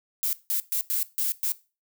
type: noise bursts at uneven times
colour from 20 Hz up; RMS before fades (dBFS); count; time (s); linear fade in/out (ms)
violet; -26; 6; 0.23-0.33 / 0.5-0.6 / 0.72-0.81 / 0.9-1.03 / 1.18-1.32 / 1.43-1.52; 0
effects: noise-tail reverb RT60 0.3 s tail -18 dB re dry